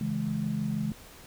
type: chord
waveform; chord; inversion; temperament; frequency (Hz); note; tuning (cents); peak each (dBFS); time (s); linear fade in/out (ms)
sine; C# minor; none; equal with one note detuned; 138.59 / 164.81 / 211; C#3 / E3 / G#3; 0 / 0 / +28; -34 / -33 / -30; 0.01-0.92; 2
effects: pink hiss -50 dBFS RMS until 1.26 s